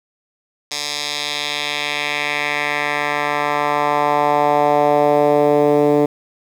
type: tone with band-pass filter sweep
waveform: 10% pulse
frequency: 146.83 Hz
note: D3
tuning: in tune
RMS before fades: -17 dBFS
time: 0.71-6.06 s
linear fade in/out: 5 ms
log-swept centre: 5200 to 380 Hz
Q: 1.7
effects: 7-bit